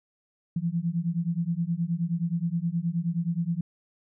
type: beating tone pair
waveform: sine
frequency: 164.81 / 174.31 Hz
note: E3 / F3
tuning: 0 / -3 cents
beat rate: 9.5 Hz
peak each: -28 dBFS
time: 0.56-3.61 s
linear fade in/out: 5 ms
effects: none